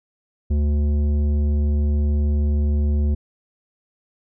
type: tone with tanh clipping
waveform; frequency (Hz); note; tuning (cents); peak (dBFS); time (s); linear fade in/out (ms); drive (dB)
triangle; 73.42; D2; 0; -18; 0.5-3.15; 10; 15
effects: none